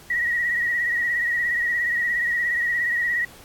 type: tone with vibrato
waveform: sine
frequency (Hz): 1909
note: A#6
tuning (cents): +41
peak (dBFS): -20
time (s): 0.1-3.25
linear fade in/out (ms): 5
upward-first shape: triangle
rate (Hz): 17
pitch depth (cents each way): 53
effects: pink hiss -47 dBFS RMS until 3.44 s + AAC 64 kbps

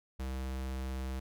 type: tone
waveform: square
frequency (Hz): 65.41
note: C2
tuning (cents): 0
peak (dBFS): -36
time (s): 0.19-1.2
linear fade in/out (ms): 10
effects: none

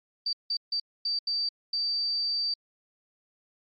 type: tone bursts at uneven times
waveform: sine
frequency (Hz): 4643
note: D8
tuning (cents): -21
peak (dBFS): -26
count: 6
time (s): 0.26-0.33 / 0.5-0.57 / 0.72-0.8 / 1.05-1.19 / 1.27-1.49 / 1.73-2.54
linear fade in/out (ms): 5
effects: Opus 48 kbps

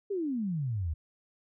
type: exponential sweep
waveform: sine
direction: down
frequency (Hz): 417.9 to 73.42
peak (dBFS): -29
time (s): 0.1-0.94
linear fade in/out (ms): 10
effects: none

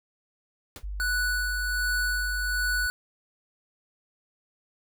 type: noise with exponential decay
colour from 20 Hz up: pink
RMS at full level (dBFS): -37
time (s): 0.76-0.86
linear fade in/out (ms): 1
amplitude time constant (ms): 20
type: tone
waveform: sine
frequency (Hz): 49.65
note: G1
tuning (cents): +23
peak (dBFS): -31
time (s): 0.83-2.87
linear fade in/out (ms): 10
type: tone with tremolo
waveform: square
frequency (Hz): 1480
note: F#6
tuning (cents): 0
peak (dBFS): -25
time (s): 1-2.9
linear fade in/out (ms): 0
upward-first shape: sine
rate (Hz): 1.3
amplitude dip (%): 35
effects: none

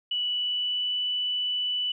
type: tone with pitch glide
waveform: sine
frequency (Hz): 2953 to 2975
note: F#7 to F#7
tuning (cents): -4 to +9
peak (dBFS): -25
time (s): 0.11-1.92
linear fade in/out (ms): 5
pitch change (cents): +13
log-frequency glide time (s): 0.23-0.99
effects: none

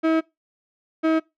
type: tone pair in turn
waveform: 35% pulse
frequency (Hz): 321.8 / 320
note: E4 / D#4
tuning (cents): -42 / +49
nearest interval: unison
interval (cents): 9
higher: first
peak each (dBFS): -15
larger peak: neither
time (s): 0.03-0.21 / 1.03-1.2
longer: first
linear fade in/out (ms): 20
effects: noise-tail reverb RT60 0.2 s tail -22 dB re dry + low-pass 2000 Hz 12 dB/octave

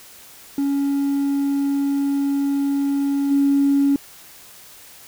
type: tone with level steps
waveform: triangle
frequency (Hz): 279.7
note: C#4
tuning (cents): +16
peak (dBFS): -15 / -10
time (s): 0.58-3.96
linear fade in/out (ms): 2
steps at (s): 3.3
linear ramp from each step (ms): 20
effects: tanh soft clip ceiling -11 dBFS + white hiss -44 dBFS RMS until 5.07 s

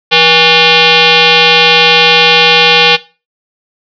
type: tone with frequency modulation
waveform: sine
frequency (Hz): 169.8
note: F3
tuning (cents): -48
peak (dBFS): -3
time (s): 0.11-2.97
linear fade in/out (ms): 20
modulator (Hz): 650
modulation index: 5.8
effects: noise-tail reverb RT60 0.3 s tail -18 dB re dry

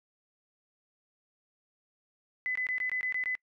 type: tone bursts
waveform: sine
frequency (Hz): 2011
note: B6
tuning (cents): +31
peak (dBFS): -29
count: 8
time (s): 2.46-3.352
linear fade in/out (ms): 0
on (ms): 94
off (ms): 20
effects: noise-tail reverb RT60 0.1 s tail -26 dB re dry

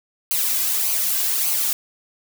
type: noise with flanger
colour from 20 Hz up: blue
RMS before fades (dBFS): -21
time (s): 0.31-1.73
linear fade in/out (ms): 0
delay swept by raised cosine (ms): 0.55 to 2.25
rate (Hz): 1.7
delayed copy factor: -0.6
effects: none

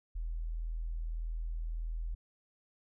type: tone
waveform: sine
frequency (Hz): 40.85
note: E1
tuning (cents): -15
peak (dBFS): -34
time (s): 0.15-2.15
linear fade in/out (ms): 10
effects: none

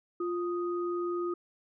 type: tone pair together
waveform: sine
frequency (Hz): 349.8 / 1244.5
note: F4 / D#6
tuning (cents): +3 / 0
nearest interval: octave + minor seventh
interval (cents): 2197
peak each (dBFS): -30 / -38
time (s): 0.2-1.34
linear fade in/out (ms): 5
effects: none

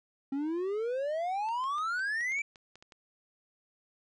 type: exponential sweep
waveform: triangle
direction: up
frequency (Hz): 267.5 to 2350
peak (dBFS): -28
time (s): 0.32-2.42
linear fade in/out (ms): 5
type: clicks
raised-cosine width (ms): 0.2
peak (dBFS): -35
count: 11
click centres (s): 1.488 / 1.64 / 1.783 / 1.994 / 2.209 / 2.32 / 2.388 / 2.558 / 2.756 / 2.825 / 2.922
effects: resampled to 22050 Hz

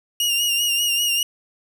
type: tone with vibrato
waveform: sawtooth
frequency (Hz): 2840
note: F7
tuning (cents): +28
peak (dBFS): -15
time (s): 0.2-1.23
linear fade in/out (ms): 2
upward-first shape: sine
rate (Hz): 5.1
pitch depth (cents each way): 43
effects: none

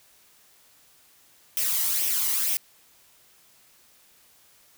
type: noise with flanger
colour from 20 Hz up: blue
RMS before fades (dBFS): -25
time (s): 1.57-2.57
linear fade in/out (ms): 0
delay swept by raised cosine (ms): 0.34 to 1.02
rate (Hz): 2.1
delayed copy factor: +0.55
effects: white hiss -58 dBFS RMS until 4.77 s

